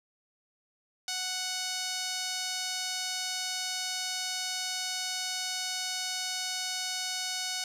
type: tone with band-pass filter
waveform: sawtooth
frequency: 740 Hz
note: F#5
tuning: in tune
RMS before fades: -34 dBFS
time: 1.08-7.64 s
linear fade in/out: 2 ms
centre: 5300 Hz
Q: 1.5
effects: none